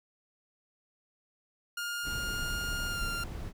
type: tone with pitch glide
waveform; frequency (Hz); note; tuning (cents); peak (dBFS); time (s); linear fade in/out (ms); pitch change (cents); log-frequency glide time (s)
sawtooth; 1414 to 1393.7; F6 to F6; +21 to -4; -30; 1.77-3.24; 5; -25; 2.87-3.02
type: noise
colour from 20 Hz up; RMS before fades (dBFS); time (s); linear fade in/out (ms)
brown; -38; 2.03-3.53; 50
effects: none